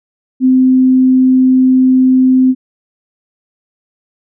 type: tone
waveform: sine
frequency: 258.2 Hz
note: C4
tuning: 23 cents flat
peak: -5 dBFS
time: 0.4-2.55 s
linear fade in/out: 50 ms
effects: none